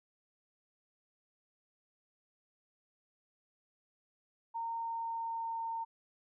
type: tone with pitch glide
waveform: sine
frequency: 919 to 912.1 Hz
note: A#5 to A#5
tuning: -25 to -38 cents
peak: -35 dBFS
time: 4.54-5.85 s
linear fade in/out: 20 ms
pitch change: -13 cents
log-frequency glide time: 4.74-5.66 s
effects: none